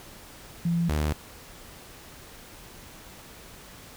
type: tone pair in turn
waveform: sine / sawtooth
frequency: 169.9 / 75.68 Hz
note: F3 / D#2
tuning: -47 / -47 cents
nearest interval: octave + major second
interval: 1400 cents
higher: first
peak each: -22 / -20 dBFS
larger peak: second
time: 0.65-0.89 / 0.89-1.13 s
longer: neither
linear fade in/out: 5 ms
effects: pink hiss -47 dBFS RMS until 3.96 s